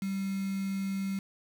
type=tone with quantisation; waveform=sine; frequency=194.4 Hz; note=G3; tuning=14 cents flat; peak=-30 dBFS; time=0.02-1.19 s; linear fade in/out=2 ms; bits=7; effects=none